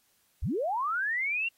sine linear sweep, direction up, 32 to 2794 Hz, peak -27 dBFS, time 0.42-1.49 s, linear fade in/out 10 ms, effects white hiss -69 dBFS RMS until 1.57 s + AAC 48 kbps

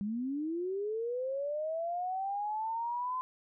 sine linear sweep, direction up, 196 to 1031 Hz, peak -32 dBFS, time 0.01-3.21 s, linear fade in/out 0 ms, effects none

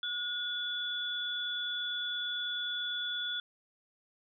sine tone pair together, 1445 / 3437 Hz, F#6 / A7, -41 / -41 cents, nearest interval octave + minor third, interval 1500 cents, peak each -38 / -34 dBFS, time 0.03-3.4 s, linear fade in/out 2 ms, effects none

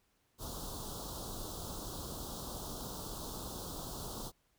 pink band-stop noise, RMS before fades -43 dBFS, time 0.38-4.32 s, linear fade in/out 50 ms, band 1300 to 3400 Hz, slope 48 dB/octave, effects pink hiss -75 dBFS RMS until 4.58 s

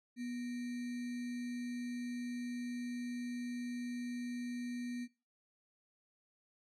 sine tone with sample-and-hold, 243.9 Hz, B3, 21 cents flat, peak -38 dBFS, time 0.16-5.08 s, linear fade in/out 50 ms, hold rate 2100 Hz, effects noise-tail reverb RT60 0.3 s tail -18 dB re dry + low-pass 9000 Hz 12 dB/octave

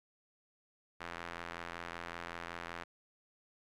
sawtooth tone with band-pass filter, 85.3 Hz, F2, 40 cents flat, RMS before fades -45 dBFS, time 1-2.84 s, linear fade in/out 10 ms, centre 1600 Hz, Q 1.1, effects none

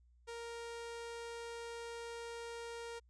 sawtooth tone, 466.5 Hz, A#4, 1 cent sharp, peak -40 dBFS, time 0.27-3 s, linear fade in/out 20 ms, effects added 60 Hz sine -64 dBFS peak until 3.09 s + resampled to 22050 Hz

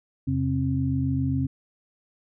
sine tone cluster, 85.7 / 133.2 / 266.2 Hz, F2 / C3 / C4, -32 / +31 / +30 cents, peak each -29 / -25 / -26 dBFS, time 0.27-1.47 s, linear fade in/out 10 ms, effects none

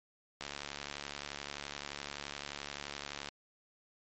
click train, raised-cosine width 0.2 ms, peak -22 dBFS, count 207, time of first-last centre 0.41-3.287 s, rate 71.6 Hz, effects MP3 32 kbps

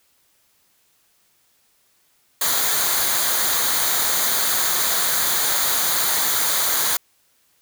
white noise with comb filter, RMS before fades -20 dBFS, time 2.41-6.97 s, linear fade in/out 5 ms, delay 0.37 ms, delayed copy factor -0.6, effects white hiss -62 dBFS RMS until 7.61 s

